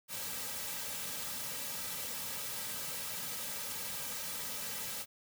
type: noise with comb filter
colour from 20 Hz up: white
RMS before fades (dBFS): -40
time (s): 0.08-5.06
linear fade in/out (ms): 50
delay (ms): 2.8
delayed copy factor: -0.75
effects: none